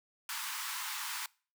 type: high-pass noise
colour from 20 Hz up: pink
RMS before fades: -39 dBFS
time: 0.29-1.26 s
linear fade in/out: 2 ms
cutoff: 870 Hz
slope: 96 dB/octave
effects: noise-tail reverb RT60 0.4 s tail -24 dB re dry